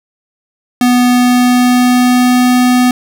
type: tone with pitch glide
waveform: square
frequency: 246.8 to 249.1 Hz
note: B3 to B3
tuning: -1 to +15 cents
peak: -7 dBFS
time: 0.81-2.91 s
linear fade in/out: 2 ms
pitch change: +16 cents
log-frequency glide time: 1.07-2.5 s
effects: none